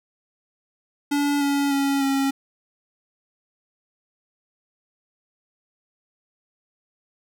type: tone with pitch steps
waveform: square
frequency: 287.1 / 282.3 / 277.6 / 273 Hz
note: D4 / C#4 / C#4 / C#4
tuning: -39 / +32 / +3 / -26 cents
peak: -20 dBFS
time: 1.11-2.31 s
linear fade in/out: 10 ms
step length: 300 ms
effects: none